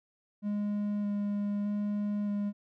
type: tone with vibrato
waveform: triangle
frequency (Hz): 205.4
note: G#3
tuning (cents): -19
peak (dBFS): -27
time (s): 0.42-2.53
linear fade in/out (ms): 50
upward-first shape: square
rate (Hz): 0.81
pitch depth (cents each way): 9
effects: none